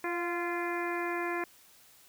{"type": "harmonic tone with a mistuned harmonic", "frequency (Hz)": 345.7, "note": "F4", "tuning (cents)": -18, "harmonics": [1, 2, 3, 4, 5, 6, 7], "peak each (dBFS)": [-34, -39, -38, -43, -39, -41, -44], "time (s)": [0.04, 1.44], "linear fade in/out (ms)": 2, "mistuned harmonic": 2, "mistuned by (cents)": 26, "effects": ["white hiss -59 dBFS RMS until 2.08 s"]}